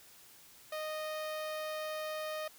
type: tone with notch filter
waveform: sawtooth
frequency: 619 Hz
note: D#5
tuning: 9 cents flat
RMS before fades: -39 dBFS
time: 0.72-2.48 s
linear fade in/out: 5 ms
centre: 7600 Hz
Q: 1.5
effects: white hiss -58 dBFS RMS until 2.58 s